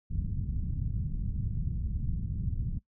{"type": "low-pass noise", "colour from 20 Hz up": "pink", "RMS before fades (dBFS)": -32, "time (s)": [0.1, 2.79], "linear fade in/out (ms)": 10, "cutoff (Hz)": 170, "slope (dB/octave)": 24, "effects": ["noise-tail reverb RT60 0.1 s tail -20 dB re dry"]}